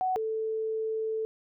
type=tone pair in turn; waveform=sine; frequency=745 / 440.8 Hz; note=F#5 / A4; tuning=+12 / +3 cents; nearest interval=major sixth; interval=909 cents; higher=first; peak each=-25 / -28 dBFS; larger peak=first; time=0.01-0.16 / 0.16-1.25 s; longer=second; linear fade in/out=0 ms; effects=none